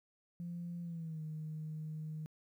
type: tone with pitch glide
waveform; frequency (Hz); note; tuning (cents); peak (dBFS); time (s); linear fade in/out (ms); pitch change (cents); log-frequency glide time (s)
sine; 172.5 to 155.47; F3 to D#3; -21 to -1; -39; 0.4-2.26; 0; -180; 0.82-1.22
effects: tanh soft clip ceiling -35 dBFS + 12-bit